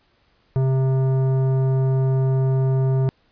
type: tone with tanh clipping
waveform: sine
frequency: 132.3 Hz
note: C3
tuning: 20 cents sharp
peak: -18 dBFS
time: 0.56-3.09 s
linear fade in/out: 0 ms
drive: 13 dB
effects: pink hiss -62 dBFS RMS until 3.31 s + resampled to 11025 Hz